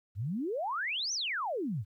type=exponential two-way sweep; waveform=sine; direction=up then down; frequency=88 to 6272 to 88 Hz; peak=-31 dBFS; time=0.15-1.85 s; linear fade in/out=50 ms; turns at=1.13 s; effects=12-bit